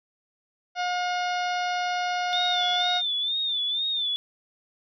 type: harmonic tone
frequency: 717 Hz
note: F5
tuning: 45 cents sharp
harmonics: 1 / 2 / 3 / 4 / 5 / 6 / 7 / 8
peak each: -26 / -32 / -36 / -38 / -40 / -42 / -43 / -44 dBFS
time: 0.75-3.02 s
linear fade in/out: 50 ms
type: tone with vibrato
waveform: sine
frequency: 3571 Hz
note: A7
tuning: 25 cents sharp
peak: -24 dBFS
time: 2.33-4.16 s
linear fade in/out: 0 ms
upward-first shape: sine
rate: 2.1 Hz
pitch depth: 82 cents each way
effects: none